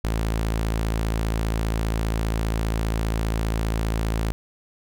sawtooth tone, 55 Hz, A1, in tune, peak -18 dBFS, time 0.04-4.32 s, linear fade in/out 0 ms, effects none

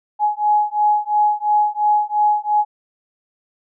sine beating tone pair, 838 / 840.9 Hz, G#5 / G#5, +15 / +21 cents, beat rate 2.9 Hz, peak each -17 dBFS, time 0.19-2.65 s, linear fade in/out 50 ms, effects none

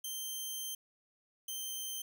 10% pulse tone pair in turn, 3136 / 3119 Hz, G7 / G7, 0 / -9 cents, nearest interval unison, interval 9 cents, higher first, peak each -30 / -30 dBFS, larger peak neither, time 0.04-0.75 / 1.48-2.02 s, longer first, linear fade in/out 5 ms, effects none

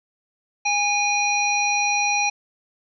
harmonic tone, 820 Hz, G#5, 22 cents flat, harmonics 1 / 3 / 5 / 7, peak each -23 / -21 / -30 / -27 dBFS, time 0.65-2.3 s, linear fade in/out 10 ms, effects none

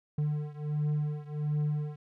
triangle beating tone pair, 148.9 / 150.3 Hz, D3 / D3, +24 / +40 cents, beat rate 1.4 Hz, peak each -29 / -31 dBFS, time 0.18-1.96 s, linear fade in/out 5 ms, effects none

